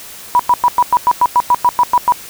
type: tone bursts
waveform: sine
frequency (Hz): 977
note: B5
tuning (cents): -19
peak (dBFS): -6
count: 13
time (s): 0.35-2.122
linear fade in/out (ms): 0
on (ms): 44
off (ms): 100
effects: white hiss -33 dBFS RMS until 2.29 s